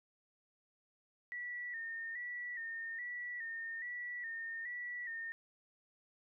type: tone with vibrato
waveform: sine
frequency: 1887 Hz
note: A#6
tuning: 21 cents sharp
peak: -40 dBFS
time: 1.32-5.32 s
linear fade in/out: 0 ms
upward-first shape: square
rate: 1.2 Hz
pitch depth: 56 cents each way
effects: none